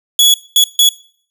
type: tone bursts at uneven times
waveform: sawtooth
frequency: 3380 Hz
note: G#7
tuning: 30 cents sharp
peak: -3 dBFS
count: 3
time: 0.19-0.34 / 0.56-0.64 / 0.79-0.89 s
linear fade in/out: 2 ms
effects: noise-tail reverb RT60 0.5 s tail -19 dB re dry